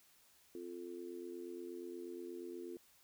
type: tone with amplitude modulation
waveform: sine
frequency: 349.2 Hz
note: F4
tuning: in tune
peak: -40 dBFS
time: 0.55-2.77 s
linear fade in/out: 2 ms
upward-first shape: sine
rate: 88.4 Hz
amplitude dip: 95%
effects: white hiss -68 dBFS RMS until 3.03 s